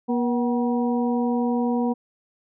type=harmonic tone with a mistuned harmonic; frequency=240 Hz; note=B3; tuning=49 cents flat; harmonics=1 / 2 / 3 / 4; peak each=-21 / -27 / -31 / -33 dBFS; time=0.08-1.94 s; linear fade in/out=20 ms; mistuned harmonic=3; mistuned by=+75 cents; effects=none